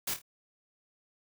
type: noise with echo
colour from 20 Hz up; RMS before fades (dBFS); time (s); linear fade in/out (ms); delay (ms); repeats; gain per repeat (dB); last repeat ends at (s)
white; -33; 0.07-0.14; 5; 26; 3; -8; 0.218
effects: none